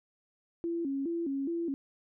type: tone with vibrato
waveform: sine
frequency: 304.5 Hz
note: D#4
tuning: 37 cents flat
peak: -30 dBFS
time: 0.64-1.74 s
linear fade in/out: 0 ms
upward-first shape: square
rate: 2.4 Hz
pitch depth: 180 cents each way
effects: none